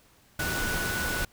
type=tone in noise; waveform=sine; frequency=1478 Hz; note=F#6; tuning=2 cents flat; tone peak=-31 dBFS; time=0.39-1.25 s; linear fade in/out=5 ms; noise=pink; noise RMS=-31 dBFS; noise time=0.39-1.25 s; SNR=-3 dB; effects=pink hiss -60 dBFS RMS until 1.32 s